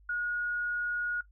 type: tone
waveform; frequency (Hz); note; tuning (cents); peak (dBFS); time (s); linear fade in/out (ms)
sine; 1445; F#6; -41; -29; 0.09-1.21; 5
effects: noise-tail reverb RT60 0.1 s tail -17 dB re dry + added 50 Hz sine -56 dBFS peak until 1.31 s